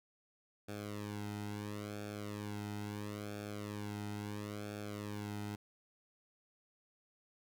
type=tone with flanger; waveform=sawtooth; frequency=103.83 Hz; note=G#2; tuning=in tune; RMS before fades=-43 dBFS; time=0.68-5.56 s; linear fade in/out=10 ms; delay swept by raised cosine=1 to 1.78 ms; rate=0.74 Hz; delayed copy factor=-1; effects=none